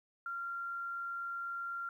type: tone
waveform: sine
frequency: 1382 Hz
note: F6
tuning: 19 cents flat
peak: -37 dBFS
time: 0.26-1.89 s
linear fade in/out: 2 ms
effects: 12-bit